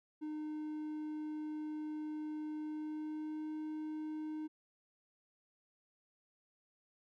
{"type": "tone with pitch glide", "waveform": "triangle", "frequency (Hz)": [305.7, 308.9], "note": ["D#4", "D#4"], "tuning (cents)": [-30, -12], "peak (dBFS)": -37, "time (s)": [0.21, 4.48], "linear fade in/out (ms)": 20, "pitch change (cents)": 18, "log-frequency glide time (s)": [2.59, 3.52], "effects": []}